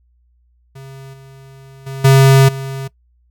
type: tone with level steps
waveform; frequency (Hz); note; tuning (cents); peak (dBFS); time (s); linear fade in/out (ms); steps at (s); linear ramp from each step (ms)
square; 135; C#3; -45; -33 / -38 / -25 / -6 / -23; 0.75-2.88; 10; 1.13 / 1.86 / 2.04 / 2.48; 10
effects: noise-tail reverb RT60 0.1 s tail -20 dB re dry + added 60 Hz sine -53 dBFS peak until 3.3 s